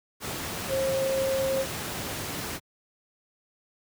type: tone in noise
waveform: sine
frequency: 535 Hz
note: C5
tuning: 38 cents sharp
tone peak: -24 dBFS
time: 0.68-1.66 s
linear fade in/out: 50 ms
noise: pink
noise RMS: -33 dBFS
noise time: 0.2-2.6 s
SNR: +6 dB
effects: high-pass 80 Hz 12 dB/octave